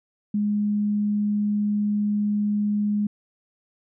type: tone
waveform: sine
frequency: 207.6 Hz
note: G#3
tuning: in tune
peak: -20 dBFS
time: 0.34-3.07 s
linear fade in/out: 5 ms
effects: none